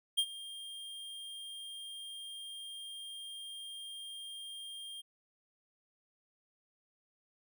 square tone with ADSR envelope, 3206 Hz, G7, 38 cents sharp, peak -26 dBFS, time 0.17-5.02 s, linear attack 18 ms, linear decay 62 ms, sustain -18 dB, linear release 19 ms, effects none

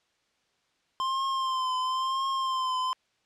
square tone with vibrato, 1046.5 Hz, C6, in tune, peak -27 dBFS, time 1-2.93 s, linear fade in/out 0 ms, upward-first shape triangle, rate 0.98 Hz, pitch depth 49 cents each way, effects white hiss -71 dBFS RMS until 3.25 s + low-pass 5000 Hz 12 dB/octave

